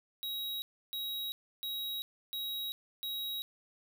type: tone bursts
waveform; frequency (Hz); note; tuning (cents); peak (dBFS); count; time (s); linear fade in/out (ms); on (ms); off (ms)
square; 3825; A#7; +44; -36; 5; 0.23-3.42; 0; 390; 310
effects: none